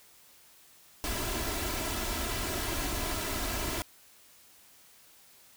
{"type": "noise with comb filter", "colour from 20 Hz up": "pink", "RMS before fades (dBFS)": -33, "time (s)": [1.04, 3.82], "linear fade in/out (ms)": 0, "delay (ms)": 3, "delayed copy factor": 0.6, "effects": ["white hiss -58 dBFS RMS until 5.56 s"]}